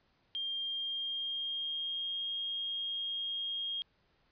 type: tone with pitch glide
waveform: sine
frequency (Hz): 3200 to 3245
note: G7 to G#7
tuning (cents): +35 to -41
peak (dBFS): -34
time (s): 0.35-3.82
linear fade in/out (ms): 0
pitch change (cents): +24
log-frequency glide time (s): 0.55-2.31
effects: pink hiss -72 dBFS RMS until 4.31 s + resampled to 11025 Hz